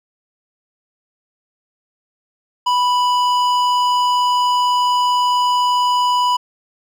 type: tone with hard clipping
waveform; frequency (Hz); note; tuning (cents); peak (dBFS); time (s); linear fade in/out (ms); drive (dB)
triangle; 987.8; B5; 0; -15; 2.66-6.37; 10; 15
effects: none